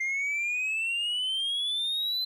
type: exponential sweep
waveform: sine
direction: up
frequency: 2093 to 4081 Hz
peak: -24 dBFS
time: 0-2.25 s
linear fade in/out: 10 ms
effects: tanh soft clip ceiling -26 dBFS + 11-bit